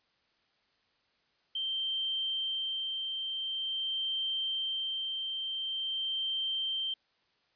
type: tone with tremolo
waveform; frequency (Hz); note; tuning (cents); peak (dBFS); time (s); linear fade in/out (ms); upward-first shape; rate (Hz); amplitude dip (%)
sine; 3136; G7; 0; -30; 1.55-6.94; 5; sine; 0.46; 30
effects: white hiss -72 dBFS RMS until 7.55 s + resampled to 11025 Hz